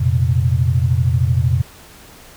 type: chord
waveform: sine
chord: F suspended fourth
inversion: none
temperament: equal with one note detuned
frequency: 87.31 / 117.83 / 130.81 Hz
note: F2 / Bb2 / C3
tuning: 0 / +19 / 0 cents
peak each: -17 dBFS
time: 0-1.62 s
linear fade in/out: 10 ms
effects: pink hiss -42 dBFS RMS until 2.36 s